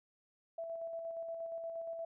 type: tone with tremolo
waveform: sine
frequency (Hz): 663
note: E5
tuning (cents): +10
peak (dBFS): -38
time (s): 0.58-2.05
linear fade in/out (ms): 5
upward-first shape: square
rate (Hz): 8.5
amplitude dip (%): 30
effects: none